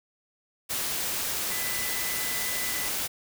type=tone in noise; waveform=sine; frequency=2000 Hz; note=B6; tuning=21 cents sharp; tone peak=-36 dBFS; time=1.5-2.89 s; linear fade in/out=20 ms; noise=white; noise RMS=-30 dBFS; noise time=0.69-3.08 s; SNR=-9 dB; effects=none